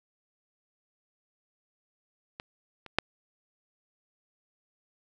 clicks, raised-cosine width 0.3 ms, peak -22 / -28 / -6 dBFS, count 3, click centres 2.399 / 2.863 / 2.986 s, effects none

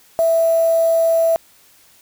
sine tone with quantisation, 659.3 Hz, E5, in tune, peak -12 dBFS, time 0.19-1.36 s, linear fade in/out 0 ms, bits 5, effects white hiss -51 dBFS RMS until 2.01 s

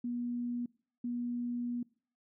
sine tone bursts at uneven times, 241.5 Hz, B3, 39 cents flat, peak -33 dBFS, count 2, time 0.04-0.66 / 1.04-1.83 s, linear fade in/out 5 ms, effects noise-tail reverb RT60 0.5 s tail -24 dB re dry

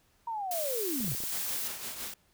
sine linear sweep, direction down, 948 to 110 Hz, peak -32 dBFS, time 0.27-1.14 s, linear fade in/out 5 ms
blue noise, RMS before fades -35 dBFS, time 0.51-1.68 s, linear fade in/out 2 ms
clicks, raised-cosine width 2 ms, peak -32 dBFS, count 7, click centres 1.005 / 1.045 / 1.08 / 1.118 / 1.149 / 1.204 / 1.237 s
white noise with tremolo, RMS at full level -37 dBFS, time 1.32-2.14 s, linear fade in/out 5 ms, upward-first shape triangle, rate 5.9 Hz, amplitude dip 55%
effects pink hiss -68 dBFS RMS until 2.33 s

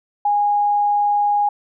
sine tone, 823 Hz, G#5, 16 cents flat, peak -14 dBFS, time 0.25-1.49 s, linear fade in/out 5 ms, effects none

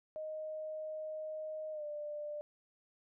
sine tone with pitch glide, 622 to 594.3 Hz, D#5 to D5, -1 to +20 cents, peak -39 dBFS, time 0.16-2.41 s, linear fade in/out 0 ms, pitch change -79 cents, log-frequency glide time 1.72-1.84 s, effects none

